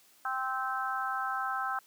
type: harmonic tone with a mistuned harmonic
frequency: 261.6 Hz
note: C4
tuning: in tune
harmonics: 3 / 4 / 5 / 6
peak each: -36 / -38 / -34 / -37 dBFS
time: 0.25-1.79 s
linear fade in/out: 2 ms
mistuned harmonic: 6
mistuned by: -20 cents
effects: white hiss -62 dBFS RMS until 1.86 s + high-pass 150 Hz 12 dB/octave